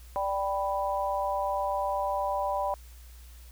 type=chord; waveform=sine; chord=G major; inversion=second; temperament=equal; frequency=587.3 / 784 / 987.8 Hz; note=D5 / G5 / B5; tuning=0 / 0 / 0 cents; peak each=-31 dBFS; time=0.16-2.74 s; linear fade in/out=0 ms; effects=added 60 Hz sine -46 dBFS peak until 3.51 s + white hiss -57 dBFS RMS until 3.51 s